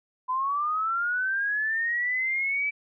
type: linear sweep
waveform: sine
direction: up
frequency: 1003 to 2314 Hz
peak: -24 dBFS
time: 0.28-2.71 s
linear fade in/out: 20 ms
effects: none